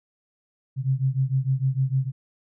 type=beating tone pair; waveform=sine; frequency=130 / 136.6 Hz; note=C3 / C#3; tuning=-11 / -25 cents; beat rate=6.6 Hz; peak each=-23 / -24 dBFS; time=0.76-2.12 s; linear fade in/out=50 ms; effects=none